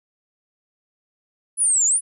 sine linear two-way sweep, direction down then up, 10190 to 6710 to 10190 Hz, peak -15 dBFS, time 1.57-2.01 s, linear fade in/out 50 ms, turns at 1.86 s, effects none

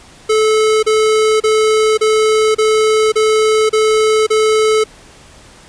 square tone bursts, 434.2 Hz, A4, 23 cents flat, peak -10 dBFS, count 8, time 0.29-4.841 s, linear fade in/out 10 ms, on 540 ms, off 33 ms, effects pink hiss -41 dBFS RMS until 5.68 s + resampled to 22050 Hz

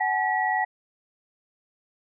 sine tone cluster, 751 / 851 / 1929 Hz, F#5 / G#5 / B6, +26 / +42 / -41 cents, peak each -26 dBFS, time 0-0.65 s, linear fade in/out 10 ms, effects none

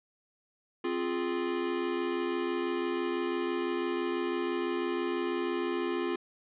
square chord, F minor, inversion second, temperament equal with one note detuned, 263.3 / 349.2 / 415.3 Hz, C4 / F4 / Ab4, +11 / 0 / 0 cents, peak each -37 / -32 / -37 dBFS, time 0.84-6.16 s, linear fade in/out 5 ms, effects resampled to 8000 Hz + 10-bit

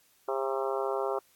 harmonic tone with a mistuned harmonic, 134.3 Hz, C3, 46 cents sharp, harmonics 3 / 4 / 5 / 6 / 7 / 8 / 9 / 10, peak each -32 / -34 / -36 / -38 / -39 / -40 / -41 / -42 dBFS, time 0.28-1.19 s, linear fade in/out 5 ms, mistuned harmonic 9, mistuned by -20 cents, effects white hiss -65 dBFS RMS until 1.35 s + AAC 64 kbps

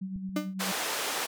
sine tone with tremolo, 189.8 Hz, F#3, 44 cents sharp, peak -31 dBFS, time 0.01-0.72 s, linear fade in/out 10 ms, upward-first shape sine, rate 9 Hz, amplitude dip 50%
clicks, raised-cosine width 5 ms, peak -30 / -39 dBFS, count 2, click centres 0.161 / 0.292 s
35% pulse tone with exponential decay, 300 Hz, D4, 37 cents sharp, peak -23 dBFS, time 0.36-0.54 s, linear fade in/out 5 ms, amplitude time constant 39 ms
pink band-pass noise, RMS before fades -32 dBFS, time 0.59-1.27 s, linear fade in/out 20 ms, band 530 to 13000 Hz, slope 12 dB/octave
effects none

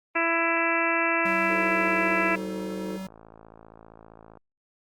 harmonic tone, 333.1 Hz, E4, 18 cents sharp, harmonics 1 / 2 / 3 / 4 / 5 / 6 / 7 / 8, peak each -30 / -30 / -30 / -30 / -30 / -30 / -30 / -30 dBFS, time 0.15-2.36 s, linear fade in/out 10 ms
square tone, 190 Hz, F#3, 46 cents sharp, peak -34 dBFS, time 1.25-3.07 s, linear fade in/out 5 ms
triangle chord, D# diminished seventh, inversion none, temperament equal with one note detuned, 318 / 370 / 440 / 523.3 Hz, D#4 / F#4 / A4 / C5, +38 / 0 / 0 / 0 cents, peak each -34 / -39 / -35 / -39 dBFS, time 1.49-2.98 s, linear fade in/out 20 ms
click train, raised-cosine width 1 ms, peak -33 dBFS, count 143, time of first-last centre 1.8-4.372 s, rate 55.2 Hz
effects Opus 32 kbps

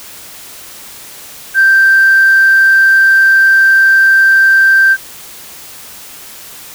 sine tone, 1568 Hz, G6, in tune, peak -3 dBFS, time 1.54-4.97 s, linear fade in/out 50 ms, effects tanh soft clip ceiling 0 dBFS + white hiss -32 dBFS RMS until 6.74 s

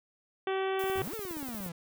harmonic tone, 383.2 Hz, G4, 39 cents flat, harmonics 1 / 2 / 3 / 4 / 5 / 6 / 7 / 8 / 9, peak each -30 / -36 / -40 / -42 / -44 / -46 / -47 / -48 / -49 dBFS, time 0.47-1.02 s, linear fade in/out 2 ms
violet noise with tremolo, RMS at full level -42 dBFS, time 0.79-1.69 s, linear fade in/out 2 ms, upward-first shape sine, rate 12 Hz, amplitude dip 35%
click train, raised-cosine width 2 ms, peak -32 dBFS, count 15, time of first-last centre 0.84-1.664 s, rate 17 Hz
45% pulse exponential two-way sweep, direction up then down, 71 to 466.2 to 162.4 Hz, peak -38 dBFS, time 0.97-1.72 s, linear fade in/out 5 ms, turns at 1.14 s
effects none

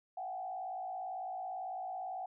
sine tone with frequency modulation, 748 Hz, F#5, 19 cents sharp, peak -38 dBFS, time 0.17-2.26 s, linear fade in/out 5 ms, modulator 58 Hz, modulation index 0.83, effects none

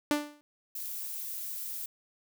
sawtooth tone with exponential decay, 294.8 Hz, D4, 7 cents sharp, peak -18 dBFS, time 0.11-0.41 s, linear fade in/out 0 ms, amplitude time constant 64 ms
violet noise, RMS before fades -38 dBFS, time 0.75-1.86 s, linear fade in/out 5 ms
effects none

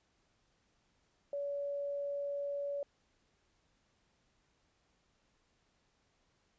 sine tone, 568 Hz, C#5, 42 cents sharp, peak -35 dBFS, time 1.33-2.83 s, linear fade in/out 2 ms, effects pink hiss -75 dBFS RMS until 6.58 s + resampled to 16000 Hz

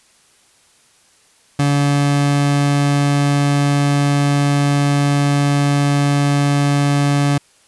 30% pulse tone, 142.9 Hz, D3, 47 cents flat, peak -10 dBFS, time 1.59-7.38 s, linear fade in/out 5 ms, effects white hiss -53 dBFS RMS until 7.67 s + resampled to 24000 Hz

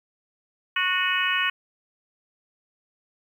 harmonic tone with a mistuned harmonic, 367.7 Hz, F#4, 11 cents flat, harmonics 3 / 4 / 5 / 6 / 7 / 8, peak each -29 / -28 / -27 / -33 / -27 / -28 dBFS, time 0.76-1.5 s, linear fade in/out 5 ms, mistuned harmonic 7, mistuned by -29 cents, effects 9-bit

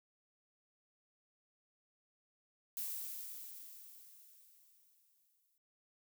violet noise with exponential decay, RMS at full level -40 dBFS, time 2.77-5.58 s, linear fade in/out 1 ms, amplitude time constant 610 ms, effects noise-tail reverb RT60 0.4 s tail -26 dB re dry

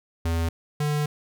square tone pair in turn, 83 / 148.49 Hz, E2 / D3, +12 / +19 cents, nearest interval minor seventh, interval 1007 cents, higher second, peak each -23 dBFS, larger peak neither, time 0.25-0.49 / 0.8-1.06 s, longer second, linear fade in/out 5 ms, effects none

